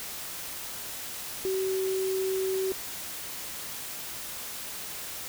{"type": "tone in noise", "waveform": "sine", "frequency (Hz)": 379.9, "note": "F#4", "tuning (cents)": 46, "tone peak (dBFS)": -26, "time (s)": [1.45, 2.72], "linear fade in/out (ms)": 0, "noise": "white", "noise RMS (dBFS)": -38, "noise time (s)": [0, 5.28], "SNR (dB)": 9, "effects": []}